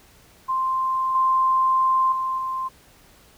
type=tone with level steps; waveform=sine; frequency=1046.5 Hz; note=C6; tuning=in tune; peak=-20 / -16 / -22 / -24 dBFS; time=0.48-2.69 s; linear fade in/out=20 ms; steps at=1.15 / 2.12 / 2.38 s; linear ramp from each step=2 ms; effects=pink hiss -53 dBFS RMS until 3.37 s